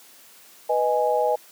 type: chord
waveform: sine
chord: G# minor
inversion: first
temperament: equal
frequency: 493.9 / 622.3 / 830.6 Hz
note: B4 / D#5 / G#5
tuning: 0 / 0 / 0 cents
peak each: -23 dBFS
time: 0.69-1.36 s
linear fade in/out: 10 ms
effects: white hiss -50 dBFS RMS until 1.51 s + high-pass 200 Hz 12 dB/octave